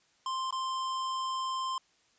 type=tone with dropouts; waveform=square; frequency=1046.5 Hz; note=C6; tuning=in tune; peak=-32 dBFS; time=0.26-1.78 s; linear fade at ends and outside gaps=2 ms; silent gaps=0.508-0.525 s; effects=white hiss -68 dBFS RMS until 2.18 s + resampled to 16000 Hz